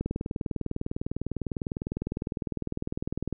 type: click train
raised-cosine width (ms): 3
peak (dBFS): -17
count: 67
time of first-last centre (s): 0.01-3.327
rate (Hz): 19.9
effects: none